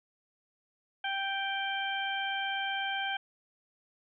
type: harmonic tone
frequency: 784 Hz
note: G5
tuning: in tune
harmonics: 1 / 2 / 3 / 4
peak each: -35 / -35 / -39 / -37 dBFS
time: 1.04-3.17 s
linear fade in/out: 5 ms
effects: none